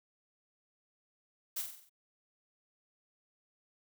blue noise with echo, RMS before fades -36 dBFS, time 1.56-1.62 s, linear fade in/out 10 ms, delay 46 ms, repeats 6, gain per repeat -5 dB, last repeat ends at 1.896 s, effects none

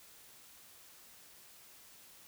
silence, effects white hiss -58 dBFS RMS until 2.27 s

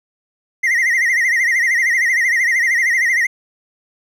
triangle tone with vibrato, 1975.5 Hz, B6, in tune, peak -11 dBFS, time 0.63-3.27 s, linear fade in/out 10 ms, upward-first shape sine, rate 13 Hz, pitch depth 120 cents each way, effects none

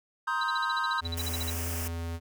triangle chord, C minor seventh, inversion third, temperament just, 941.9 / 1046.5 / 1255.8 / 1569.8 Hz, Bb5 / C6 / Eb6 / G6, +18 / 0 / +16 / +2 cents, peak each -32 / -32 / -30 / -30 dBFS, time 0.27-1.01 s, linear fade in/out 10 ms
sine tone bursts, 3951 Hz, B7, in tune, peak -32 dBFS, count 16, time 0.41-1.501 s, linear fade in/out 5 ms, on 26 ms, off 45 ms
square tone, 83.8 Hz, E2, 29 cents sharp, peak -33 dBFS, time 1.01-2.2 s, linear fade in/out 50 ms
white band-stop noise, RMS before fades -37 dBFS, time 1.17-1.88 s, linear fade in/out 5 ms, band 3100 to 4900 Hz, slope 96 dB/octave
effects none

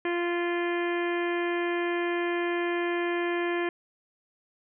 harmonic tone, 347.1 Hz, F4, 11 cents flat, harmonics 1 / 2 / 3 / 4 / 5 / 6 / 7 / 8 / 9, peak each -27 / -36 / -37 / -44 / -35 / -39 / -40 / -50 / -46 dBFS, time 0.05-3.69 s, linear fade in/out 2 ms, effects none

